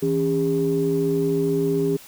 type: tone cluster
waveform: sine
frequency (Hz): 162.8 / 275.9 / 404.7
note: E3 / C#4 / G#4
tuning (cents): -21 / -8 / -45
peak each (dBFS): -24 / -24 / -20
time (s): 0.02-1.97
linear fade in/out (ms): 10
effects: tanh soft clip ceiling -11 dBFS + white hiss -45 dBFS RMS until 2.07 s